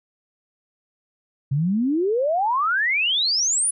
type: exponential sweep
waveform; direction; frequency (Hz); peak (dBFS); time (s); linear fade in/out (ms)
sine; up; 130.81 to 10190; -18; 1.51-3.71; 10
effects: none